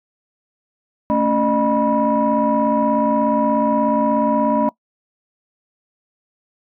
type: tone cluster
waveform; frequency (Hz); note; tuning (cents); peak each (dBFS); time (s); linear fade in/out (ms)
sine; 223.1 / 279.8 / 608 / 975; A3 / C#4 / D#5 / B5; +24 / +16 / -40 / -23; -19; 1.1-4.69; 0
effects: noise-tail reverb RT60 0.1 s tail -21 dB re dry + tanh soft clip ceiling -7 dBFS